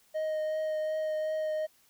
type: tone with vibrato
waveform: triangle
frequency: 622.3 Hz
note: D#5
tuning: in tune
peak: -27 dBFS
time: 0.14-1.67 s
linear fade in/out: 20 ms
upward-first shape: triangle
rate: 2.7 Hz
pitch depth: 13 cents each way
effects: white hiss -65 dBFS RMS until 1.89 s